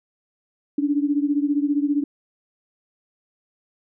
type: beating tone pair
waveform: sine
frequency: 284.8 / 299.8 Hz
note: C#4 / D4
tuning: +47 / +36 cents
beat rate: 15 Hz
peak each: -20 / -23 dBFS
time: 0.78-2.04 s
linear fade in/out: 5 ms
effects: none